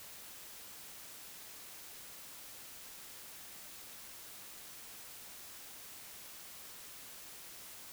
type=silence; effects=white hiss -51 dBFS RMS until 7.92 s